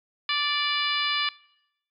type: harmonic tone with a mistuned harmonic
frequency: 585 Hz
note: D5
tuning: 7 cents flat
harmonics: 2 / 3 / 4 / 5 / 6 / 7 / 8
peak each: -30 / -32 / -29 / -30 / -30 / -32 / -35 dBFS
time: 0.29-1.29 s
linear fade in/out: 2 ms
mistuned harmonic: 8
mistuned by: +65 cents
effects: noise-tail reverb RT60 0.8 s tail -22 dB re dry + MP3 96 kbps